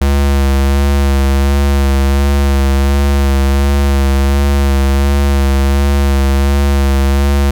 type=tone with vibrato; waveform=square; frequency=69.2 Hz; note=C#2; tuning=2 cents flat; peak=-9 dBFS; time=0.01-7.51 s; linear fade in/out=5 ms; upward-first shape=sine; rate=1.4 Hz; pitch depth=26 cents each way; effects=none